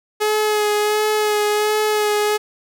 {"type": "tone with vibrato", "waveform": "sawtooth", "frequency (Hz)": 422.8, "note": "G#4", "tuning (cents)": 31, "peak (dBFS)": -12, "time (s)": [0.2, 2.38], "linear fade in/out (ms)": 20, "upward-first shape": "sine", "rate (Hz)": 1.4, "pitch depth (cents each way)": 20, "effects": []}